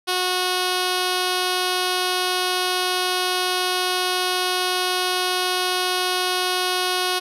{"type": "tone with notch filter", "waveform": "5% pulse", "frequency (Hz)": 365.4, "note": "F#4", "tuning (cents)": -22, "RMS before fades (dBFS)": -22, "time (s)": [0.07, 7.2], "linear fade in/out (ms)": 20, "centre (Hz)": 2000, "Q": 2, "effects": ["low-pass 11000 Hz 12 dB/octave"]}